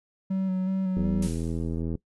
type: tone with vibrato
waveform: triangle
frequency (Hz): 188.4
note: F#3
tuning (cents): +32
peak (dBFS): -22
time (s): 0.3-1.28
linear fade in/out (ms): 10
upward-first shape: square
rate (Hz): 2.7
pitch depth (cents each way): 19
type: click train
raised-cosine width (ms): 3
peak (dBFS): -19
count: 82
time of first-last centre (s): 0.97-1.953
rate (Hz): 82.4
type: noise with exponential decay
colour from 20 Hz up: blue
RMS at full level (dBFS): -34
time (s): 1.22-1.82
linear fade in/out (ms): 5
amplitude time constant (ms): 130
effects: noise-tail reverb RT60 0.1 s tail -19 dB re dry + resampled to 24000 Hz